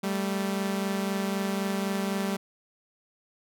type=tone pair together; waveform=sawtooth; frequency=195.1 / 219 Hz; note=G3 / A3; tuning=-8 / -8 cents; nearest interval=major second; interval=200 cents; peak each=-24 / -29 dBFS; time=0.03-2.37 s; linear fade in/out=10 ms; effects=none